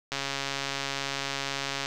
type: click train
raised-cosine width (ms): 0.2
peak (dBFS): -13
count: 241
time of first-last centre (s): 0.12-1.859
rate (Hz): 138
effects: none